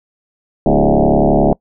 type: tone with frequency modulation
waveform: sine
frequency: 196 Hz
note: G3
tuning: in tune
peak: -8 dBFS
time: 0.66-1.53 s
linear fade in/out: 2 ms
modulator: 71.4 Hz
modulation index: 7.6
effects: noise-tail reverb RT60 0.1 s tail -24 dB re dry